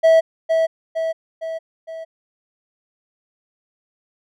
triangle tone with echo, 650 Hz, E5, 24 cents flat, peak -7 dBFS, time 0.03-0.21 s, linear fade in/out 20 ms, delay 460 ms, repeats 4, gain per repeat -5 dB, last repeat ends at 2.05 s, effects none

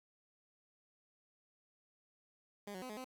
15% pulse tone with pitch steps, 204 / 185.1 / 255.4 / 211.8 / 257.4 Hz, G#3 / F#3 / C4 / G#3 / C4, -31 / +1 / -42 / +34 / -28 cents, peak -38 dBFS, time 2.67-3.045 s, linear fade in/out 5 ms, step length 75 ms, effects 11-bit

